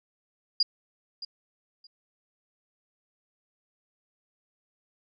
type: tone with echo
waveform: sine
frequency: 4846 Hz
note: D#8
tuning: 47 cents flat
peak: -19 dBFS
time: 0.6-0.63 s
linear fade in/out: 5 ms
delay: 620 ms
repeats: 2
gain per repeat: -15 dB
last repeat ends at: 1.87 s
effects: none